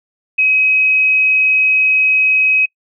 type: tone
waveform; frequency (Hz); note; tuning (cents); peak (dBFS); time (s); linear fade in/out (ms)
sine; 2539; D#7; +34; -9; 0.38-2.66; 10
effects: noise-tail reverb RT60 0.1 s tail -26 dB re dry